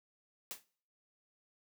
white noise with exponential decay, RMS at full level -39 dBFS, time 0.51-0.64 s, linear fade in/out 0 ms, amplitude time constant 28 ms, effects noise-tail reverb RT60 0.5 s tail -21 dB re dry + high-pass 100 Hz 12 dB/octave

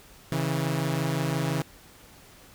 sawtooth tone pair together, 136.39 / 162.2 Hz, C#3 / E3, -28 / -28 cents, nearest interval minor third, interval 300 cents, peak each -24 dBFS, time 0.32-1.62 s, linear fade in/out 0 ms, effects pink hiss -52 dBFS RMS until 2.54 s

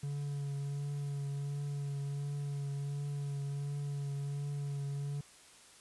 triangle tone with vibrato, 141.9 Hz, C#3, 41 cents sharp, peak -33 dBFS, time 0.03-5.21 s, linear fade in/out 5 ms, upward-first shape triangle, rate 1.4 Hz, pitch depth 23 cents each way, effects white hiss -58 dBFS RMS until 5.8 s + resampled to 24000 Hz

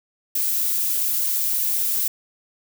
violet noise, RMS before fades -22 dBFS, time 0.35-2.08 s, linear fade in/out 5 ms, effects none

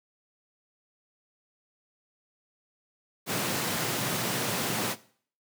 pink high-pass noise, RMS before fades -30 dBFS, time 3.26-4.96 s, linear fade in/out 50 ms, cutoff 110 Hz, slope 48 dB/octave, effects noise-tail reverb RT60 0.5 s tail -18 dB re dry

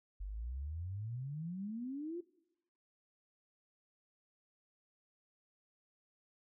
sine exponential sweep, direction up, 45.61 to 360.8 Hz, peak -39 dBFS, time 0.2-2.21 s, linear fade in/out 10 ms, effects noise-tail reverb RT60 0.9 s tail -21 dB re dry

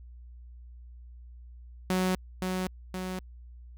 sawtooth tone with echo, 185 Hz, F#3, in tune, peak -21 dBFS, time 1.9-2.15 s, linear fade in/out 0 ms, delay 520 ms, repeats 2, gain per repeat -4 dB, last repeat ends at 3.19 s, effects added 60 Hz sine -45 dBFS peak until 3.77 s

